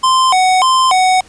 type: tone with vibrato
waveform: square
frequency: 880 Hz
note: A5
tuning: in tune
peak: -9 dBFS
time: 0.03-1.21 s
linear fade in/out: 10 ms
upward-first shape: square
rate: 1.7 Hz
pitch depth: 290 cents each way
effects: pink hiss -43 dBFS RMS until 1.28 s + resampled to 22050 Hz